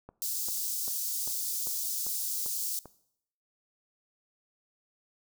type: click train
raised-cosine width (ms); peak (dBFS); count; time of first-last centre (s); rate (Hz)
1; -31; 8; 0.09-2.857; 2.53
type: high-pass noise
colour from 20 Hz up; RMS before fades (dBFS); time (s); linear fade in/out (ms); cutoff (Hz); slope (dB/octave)
white; -33; 0.22-2.79; 0; 4900; 24
effects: noise-tail reverb RT60 0.7 s tail -20 dB re dry